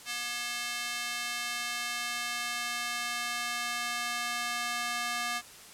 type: tone with high-pass filter sweep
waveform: square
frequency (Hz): 240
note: B3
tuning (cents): -49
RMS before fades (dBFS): -34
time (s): 0.05-5.42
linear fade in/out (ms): 50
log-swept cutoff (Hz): 2100 to 1200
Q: 0.85
effects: white hiss -50 dBFS RMS until 5.73 s + low-pass 11000 Hz 12 dB/octave